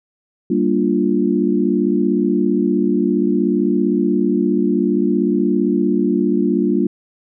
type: chord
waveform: sine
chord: G minor seventh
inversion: none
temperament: equal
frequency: 196 / 233.1 / 293.7 / 349.2 Hz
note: G3 / Bb3 / D4 / F4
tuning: 0 / 0 / 0 / 0 cents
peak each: -19 dBFS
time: 0.5-6.87 s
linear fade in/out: 5 ms
effects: none